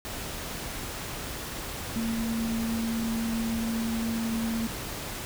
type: tone in noise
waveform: sine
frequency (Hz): 227.4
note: A#3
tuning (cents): -43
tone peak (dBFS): -27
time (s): 1.96-4.67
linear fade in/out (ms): 0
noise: pink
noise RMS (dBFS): -36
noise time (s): 0.05-5.25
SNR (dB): +6
effects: none